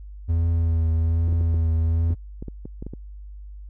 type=tone with vibrato; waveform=triangle; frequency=82.41 Hz; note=E2; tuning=in tune; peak=-16 dBFS; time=0.28-2.15 s; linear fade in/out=20 ms; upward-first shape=triangle; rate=1.2 Hz; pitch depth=32 cents each way
type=clicks; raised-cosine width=3 ms; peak=-21 dBFS; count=11; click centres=1.283 / 1.326 / 1.41 / 1.543 / 2.106 / 2.425 / 2.483 / 2.655 / 2.825 / 2.866 / 2.936 s
effects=added 50 Hz sine -36 dBFS peak until 3.69 s